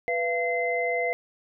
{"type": "tone cluster", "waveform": "sine", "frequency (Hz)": [493.6, 683, 2063], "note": ["B4", "F5", "C7"], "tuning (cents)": [-1, -39, -25], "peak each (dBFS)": -28, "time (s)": [0.08, 1.13], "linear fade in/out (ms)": 0, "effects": []}